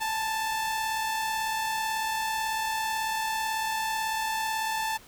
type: tone pair together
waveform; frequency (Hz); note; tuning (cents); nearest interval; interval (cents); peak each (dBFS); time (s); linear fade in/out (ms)
sawtooth; 845.9 / 884; G#5 / A5; +32 / +8; minor second; 76; -34 / -24; 0-4.98; 20
effects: pink hiss -52 dBFS RMS until 5.07 s